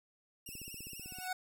5% pulse tone with vibrato, 2712 Hz, E7, 49 cents sharp, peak -37 dBFS, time 0.46-1.28 s, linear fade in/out 5 ms, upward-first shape sine, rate 16 Hz, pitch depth 85 cents each way
click train, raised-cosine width 3 ms, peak -38 dBFS, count 12, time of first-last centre 0.49-1.186 s, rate 15.8 Hz
25% pulse tone with exponential growth, 740 Hz, F#5, in tune, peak -29 dBFS, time 0.99-1.33 s, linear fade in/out 5 ms, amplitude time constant 72 ms
effects none

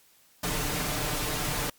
pink noise with comb filter, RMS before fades -30 dBFS, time 0.43-1.7 s, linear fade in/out 5 ms, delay 6.7 ms, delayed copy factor +0.65, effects white hiss -61 dBFS RMS until 1.78 s + Opus 48 kbps

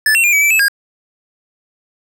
square tone with pitch steps, 1744 / 2721 / 2408 / 2282 / 2323 / 2605 / 1625 Hz, A6 / F7 / D7 / C#7 / D7 / E7 / G#6, -16 / -46 / +43 / +50 / -20 / -21 / -38 cents, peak -10 dBFS, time 0.06-0.683 s, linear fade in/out 2 ms, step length 89 ms, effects none

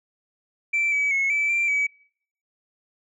sine tone with pitch steps, 2337 / 2284 / 2183 / 2314 / 2359 / 2280 Hz, D7 / D7 / C#7 / D7 / D7 / C#7, -9 / -49 / -27 / -26 / +7 / +48 cents, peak -18 dBFS, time 0.73-1.87 s, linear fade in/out 10 ms, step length 190 ms, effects noise-tail reverb RT60 0.6 s tail -25 dB re dry + tanh soft clip ceiling -17 dBFS

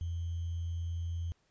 sine tone with sample-and-hold, 84.4 Hz, E2, 41 cents sharp, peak -33 dBFS, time 0.01-1.32 s, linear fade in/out 0 ms, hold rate 3150 Hz, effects pink hiss -73 dBFS RMS until 1.5 s + resampled to 16000 Hz

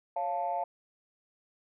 sine chord, Db augmented, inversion none, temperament equal, 554.4 / 698.5 / 880 Hz, Db5 / F5 / A5, 0 / 0 / 0 cents, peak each -37 / -31 / -33 dBFS, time 0.16-0.64 s, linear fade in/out 5 ms, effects tanh soft clip ceiling -22 dBFS

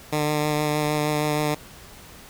10% pulse tone with vibrato, 150.3 Hz, D3, 40 cents sharp, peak -13 dBFS, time 0.12-1.55 s, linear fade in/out 10 ms, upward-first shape triangle, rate 6.4 Hz, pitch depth 18 cents each way, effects pink hiss -45 dBFS RMS until 2.29 s

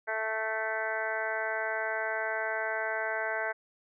harmonic tone, 220 Hz, A3, in tune, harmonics 2 / 3 / 4 / 5 / 6 / 7 / 8 / 9 / 10, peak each -40 / -35 / -38 / -44 / -45 / -34 / -42 / -38 / -48 dBFS, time 0.07-3.53 s, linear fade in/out 20 ms, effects none

